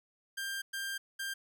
sawtooth tone bursts at uneven times, 1590 Hz, G6, 24 cents sharp, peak -32 dBFS, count 3, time 0.37-0.62 / 0.73-0.98 / 1.19-1.34 s, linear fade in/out 10 ms, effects none

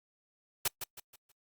white noise with echo, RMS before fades -29 dBFS, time 0.65-0.68 s, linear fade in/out 5 ms, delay 160 ms, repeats 4, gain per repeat -9 dB, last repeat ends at 1.32 s, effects noise-tail reverb RT60 0.1 s tail -26 dB re dry + Opus 48 kbps

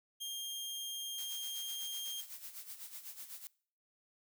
sawtooth tone, 3212 Hz, G7, 41 cents sharp, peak -36 dBFS, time 0.2-2.22 s, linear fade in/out 20 ms
blue noise with tremolo, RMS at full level -46 dBFS, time 1.18-3.47 s, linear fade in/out 0 ms, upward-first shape sine, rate 8 Hz, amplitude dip 70%
effects noise-tail reverb RT60 0.5 s tail -23 dB re dry

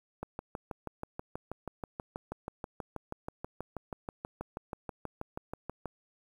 click train, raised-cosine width 1 ms, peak -23 dBFS, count 36, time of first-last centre 0.23-5.857 s, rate 6.22 Hz, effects 9-bit

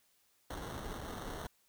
pink noise with sample-and-hold, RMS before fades -43 dBFS, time 0.5-1.47 s, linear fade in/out 5 ms, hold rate 2450 Hz, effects white hiss -72 dBFS RMS until 1.68 s

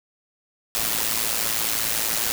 white noise with amplitude modulation, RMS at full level -21 dBFS, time 0.75-2.32 s, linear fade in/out 0 ms, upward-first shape sine, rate 111 Hz, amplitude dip 70%, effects none

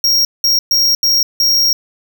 square tone bursts at uneven times, 5588 Hz, F8, in tune, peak -10 dBFS, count 5, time 0.04-0.25 / 0.44-0.59 / 0.71-0.95 / 1.03-1.23 / 1.4-1.73 s, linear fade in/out 2 ms, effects none

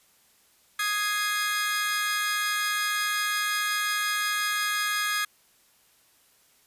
sawtooth chord, Ab major, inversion second, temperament equal, 1244.5 / 1661.2 / 2093 Hz, Eb6 / Ab6 / C7, 0 / 0 / 0 cents, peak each -26 / -24 / -30 dBFS, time 0.79-5.25 s, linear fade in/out 5 ms, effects white hiss -62 dBFS RMS until 6.66 s + resampled to 32000 Hz

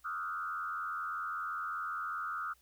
sine tone with frequency modulation, 1318.5 Hz, E6, in tune, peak -35 dBFS, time 0.04-2.54 s, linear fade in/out 20 ms, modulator 85.1 Hz, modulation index 1.5, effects added 60 Hz sine -70 dBFS peak until 2.61 s + white hiss -69 dBFS RMS until 2.61 s

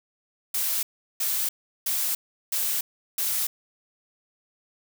blue noise bursts, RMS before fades -26 dBFS, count 5, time 0.54-3.47 s, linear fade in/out 5 ms, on 290 ms, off 370 ms, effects none

